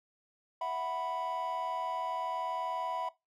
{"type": "chord", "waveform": "triangle", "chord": "E suspended second", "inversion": "none", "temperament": "equal", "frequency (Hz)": [659.3, 740, 987.8], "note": ["E5", "F#5", "B5"], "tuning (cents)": [0, 0, 0], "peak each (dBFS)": [-36, -36, -33], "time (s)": [0.61, 3.09], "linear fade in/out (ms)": 5, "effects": ["noise-tail reverb RT60 0.2 s tail -19 dB re dry", "tanh soft clip ceiling -23 dBFS"]}